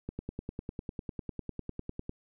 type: click train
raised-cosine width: 3 ms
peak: -23 dBFS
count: 21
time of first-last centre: 0.09-2.094 s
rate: 9.98 Hz
effects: none